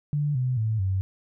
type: tone with pitch steps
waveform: sine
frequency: 146.83 / 127.09 / 110 / 95.21 Hz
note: D3 / C3 / A2 / G2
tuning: 0 / -50 / 0 / -50 cents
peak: -22 dBFS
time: 0.13-1.01 s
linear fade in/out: 0 ms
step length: 220 ms
effects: none